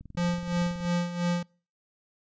click train, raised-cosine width 5 ms, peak -32 dBFS, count 19, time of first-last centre 0.01-0.851 s, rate 21.4 Hz
square tone with tremolo, 174.61 Hz, F3, in tune, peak -24 dBFS, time 0.17-1.43 s, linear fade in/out 5 ms, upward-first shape sine, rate 2.9 Hz, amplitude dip 70%
effects noise-tail reverb RT60 0.4 s tail -26 dB re dry + resampled to 16000 Hz

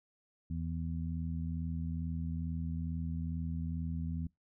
harmonic tone, 82.3 Hz, E2, 2 cents flat, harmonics 1 / 2 / 3, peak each -37 / -38 / -43 dBFS, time 0.5-4.27 s, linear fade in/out 5 ms, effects noise-tail reverb RT60 0.2 s tail -25 dB re dry

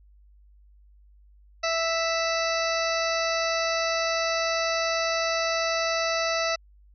harmonic tone, 659.3 Hz, E5, in tune, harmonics 1 / 2 / 3 / 4 / 6 / 7 / 8 / 9, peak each -27 / -30 / -32 / -33 / -35 / -35 / -36 / -37 dBFS, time 1.63-6.56 s, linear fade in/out 10 ms, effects added 50 Hz sine -52 dBFS peak until 6.94 s

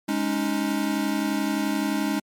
square chord, Ab suspended fourth, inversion none, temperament equal with one note detuned, 207.7 / 279.6 / 311.1 Hz, Ab3 / Db4 / Eb4, 0 / +15 / 0 cents, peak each -28 dBFS, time 0.08-2.2 s, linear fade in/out 10 ms, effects MP3 64 kbps

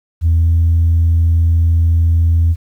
sine tone with pitch glide, 82.41 to 83.13 Hz, E2 to E2, 0 to +15 cents, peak -7 dBFS, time 0.21-2.56 s, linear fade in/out 50 ms, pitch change +15 cents, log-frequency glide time 0.36-0.51 s, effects tanh soft clip ceiling -6 dBFS + 8-bit

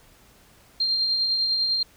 sine tone with tremolo, 4186 Hz, C8, in tune, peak -19 dBFS, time 0.8-1.83 s, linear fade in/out 5 ms, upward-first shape triangle, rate 10 Hz, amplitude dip 35%, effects pink hiss -55 dBFS RMS until 1.96 s

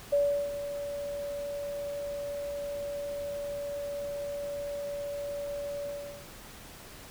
sine tone with ADSR envelope, 573 Hz, D5, 43 cents flat, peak -21 dBFS, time 0.12-6.28 s, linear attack 12 ms, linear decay 370 ms, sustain -12 dB, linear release 430 ms, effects pink hiss -48 dBFS RMS until 7.1 s

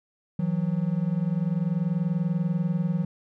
triangle tone pair together, 161.53 / 181.8 Hz, E3 / F#3, -35 / -30 cents, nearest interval major second, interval 205 cents, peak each -24 dBFS, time 0.39-3.05 s, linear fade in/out 5 ms, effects none

